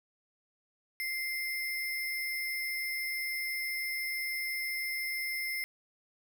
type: tone with sample-and-hold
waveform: sine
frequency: 2093 Hz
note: C7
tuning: in tune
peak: -32 dBFS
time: 1-5.64 s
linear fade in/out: 0 ms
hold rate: 7350 Hz
effects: none